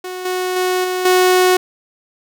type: tone with level steps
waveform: sawtooth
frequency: 367 Hz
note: F#4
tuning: 14 cents flat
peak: -21 / -14 / -11 / -14 / -6 dBFS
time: 0.04-1.57 s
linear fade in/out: 5 ms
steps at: 0.25 / 0.56 / 0.84 / 1.05 s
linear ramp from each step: 5 ms
effects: none